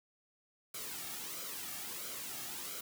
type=noise with flanger; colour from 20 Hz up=white; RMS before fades=-43 dBFS; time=0.74-2.81 s; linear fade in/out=5 ms; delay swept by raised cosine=1.1 to 2.03 ms; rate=1.5 Hz; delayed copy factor=-0.65; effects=none